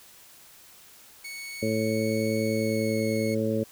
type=tone with pitch glide; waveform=sawtooth; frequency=2217 to 2189 Hz; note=C#7 to C#7; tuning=0 to -22 cents; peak=-33 dBFS; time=1.24-3.35 s; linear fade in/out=10 ms; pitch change=-22 cents; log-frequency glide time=2.44-3.04 s
type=harmonic tone; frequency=110 Hz; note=A2; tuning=in tune; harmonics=1 / 2 / 3 / 4 / 5; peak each=-32 / -28 / -32 / -30 / -30 dBFS; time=1.62-3.64 s; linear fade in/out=10 ms
effects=white hiss -52 dBFS RMS until 3.71 s